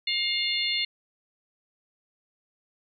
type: harmonic tone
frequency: 709 Hz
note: F5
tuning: 26 cents sharp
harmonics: 3 / 4 / 5 / 6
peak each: -30 / -30 / -30 / -30 dBFS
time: 0.07-0.85 s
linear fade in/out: 5 ms
effects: none